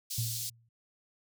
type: high-pass noise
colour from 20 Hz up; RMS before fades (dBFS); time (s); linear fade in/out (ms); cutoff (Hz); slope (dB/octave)
pink; -37; 0.1-0.5; 10; 4100; 24
type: tone with exponential decay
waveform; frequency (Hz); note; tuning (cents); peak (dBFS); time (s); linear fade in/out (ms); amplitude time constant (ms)
sine; 115.5; A#2; -16; -28; 0.18-0.69; 5; 110
effects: none